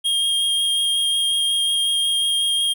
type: tone with vibrato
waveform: square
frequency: 3234 Hz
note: G#7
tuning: 47 cents flat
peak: -18 dBFS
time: 0.04-2.74 s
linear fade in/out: 20 ms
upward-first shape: sine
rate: 5.5 Hz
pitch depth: 10 cents each way
effects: none